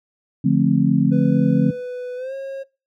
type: chord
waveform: sine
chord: D minor seventh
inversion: none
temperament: just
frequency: 146.83 / 176.2 / 220.2 / 264.3 Hz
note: D3 / F3 / A3 / C4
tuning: 0 / +16 / +2 / +18 cents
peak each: -19 dBFS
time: 0.44-1.71 s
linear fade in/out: 10 ms
type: tone with pitch glide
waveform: triangle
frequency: 496.8 to 541.8 Hz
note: B4 to C#5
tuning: +10 to -40 cents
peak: -24 dBFS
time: 1.11-2.64 s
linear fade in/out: 20 ms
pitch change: +150 cents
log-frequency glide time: 2.16-2.34 s
effects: noise-tail reverb RT60 0.3 s tail -23 dB re dry

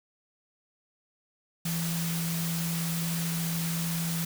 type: tone in noise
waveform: sine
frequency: 166.9 Hz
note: E3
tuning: 22 cents sharp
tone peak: -29 dBFS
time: 1.65-4.25 s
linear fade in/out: 5 ms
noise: white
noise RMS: -35 dBFS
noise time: 1.65-4.25 s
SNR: +3 dB
effects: none

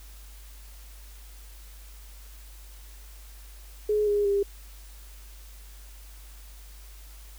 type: tone with pitch steps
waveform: sine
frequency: 421.4 / 411.1 / 401 Hz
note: G#4 / G#4 / G4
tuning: +25 / -18 / +39 cents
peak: -21 dBFS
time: 3.89-4.43 s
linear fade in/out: 5 ms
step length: 180 ms
effects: added 50 Hz sine -44 dBFS peak until 7.38 s + white hiss -53 dBFS RMS until 7.38 s

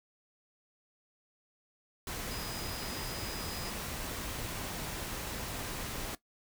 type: tone in noise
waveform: sine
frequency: 4978 Hz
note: D#8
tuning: in tune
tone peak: -44 dBFS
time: 2.31-3.7 s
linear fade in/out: 2 ms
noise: pink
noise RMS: -39 dBFS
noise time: 2.07-6.15 s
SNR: -8 dB
effects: noise-tail reverb RT60 0.1 s tail -17 dB re dry

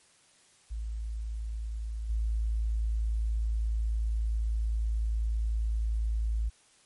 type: tone with level steps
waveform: sine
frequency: 55 Hz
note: A1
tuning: in tune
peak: -32 / -26 dBFS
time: 0.7-6.5 s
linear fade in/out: 20 ms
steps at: 2.09 s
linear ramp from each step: 10 ms
effects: white hiss -62 dBFS RMS until 6.85 s + MP3 48 kbps

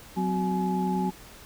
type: tone cluster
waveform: sine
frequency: 185.2 / 255.9 / 371.3 / 846 Hz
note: F#3 / C4 / F#4 / G#5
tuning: +2 / -38 / +6 / +32 cents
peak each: -26 / -33 / -33 / -30 dBFS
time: 0.16-1.11 s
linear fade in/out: 20 ms
effects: pink hiss -48 dBFS RMS until 1.45 s

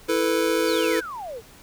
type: chord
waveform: square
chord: E suspended fourth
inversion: none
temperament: just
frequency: 329.6 / 439.5 / 494.4 Hz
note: E4 / A4 / B4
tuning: 0 / -2 / +2 cents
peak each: -25 dBFS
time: 0.08-1.01 s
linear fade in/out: 20 ms
type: exponential sweep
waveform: sine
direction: down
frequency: 5274 to 417.6 Hz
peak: -31 dBFS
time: 0.64-1.42 s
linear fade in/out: 50 ms
effects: pink hiss -49 dBFS RMS until 1.62 s

